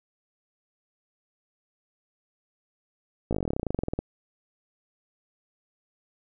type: slowing click train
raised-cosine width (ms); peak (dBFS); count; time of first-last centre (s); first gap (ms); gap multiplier
2; -14; 22; 3.31-3.99; 17; 1.06
effects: none